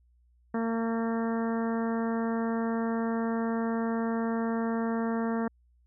harmonic tone, 228 Hz, A#3, 38 cents flat, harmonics 1 / 2 / 3 / 4 / 5 / 6 / 7 / 8, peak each -28 / -34 / -38 / -40 / -42 / -44 / -45 / -46 dBFS, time 0.54-5.48 s, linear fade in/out 5 ms, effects added 60 Hz sine -61 dBFS peak until 5.86 s

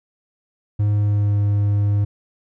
triangle tone with pitch glide, 103.83 to 102.28 Hz, G#2 to G#2, 0 to -26 cents, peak -13 dBFS, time 0.79-2.05 s, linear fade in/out 10 ms, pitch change -26 cents, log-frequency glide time 0.91-1.37 s, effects none

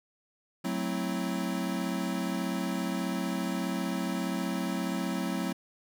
square chord, F# half-diminished seventh, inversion none, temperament equal, 185 / 220 / 261.6 / 329.6 Hz, F#3 / A3 / C4 / E4, 0 / 0 / 0 / 0 cents, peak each -34 / -37 / -36 / -38 dBFS, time 0.64-5.53 s, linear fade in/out 10 ms, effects none

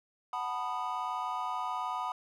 triangle chord, B dominant seventh, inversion second, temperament just, 740.8 / 889 / 987.8 / 1234.7 Hz, F#5 / A5 / B5 / D#6, +2 / +18 / 0 / -14 cents, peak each -37 / -39 / -34 / -36 dBFS, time 0.33-2.12 s, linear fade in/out 2 ms, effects none

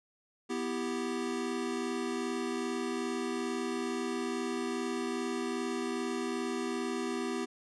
square chord, E minor, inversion second, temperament equal, 246.9 / 329.6 / 392 Hz, B3 / E4 / G4, 0 / 0 / 0 cents, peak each -37 / -39 / -37 dBFS, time 0.49-7.46 s, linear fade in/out 20 ms, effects resampled to 22050 Hz

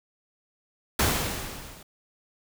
pink noise with level ramp, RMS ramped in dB -21 to -48 dBFS, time 0.99-1.83 s, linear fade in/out 5 ms, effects none

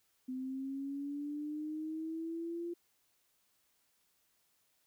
sine linear sweep, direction up, 255.2 to 345.7 Hz, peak -37 dBFS, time 0.28-2.74 s, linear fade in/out 10 ms, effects white hiss -75 dBFS RMS until 4.86 s

